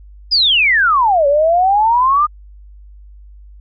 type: exponential two-way sweep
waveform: sine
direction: down then up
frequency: 5100 to 554.4 to 1235 Hz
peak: -9 dBFS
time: 0.31-2.27 s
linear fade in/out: 20 ms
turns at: 1.27 s
effects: added 50 Hz sine -36 dBFS peak until 3.6 s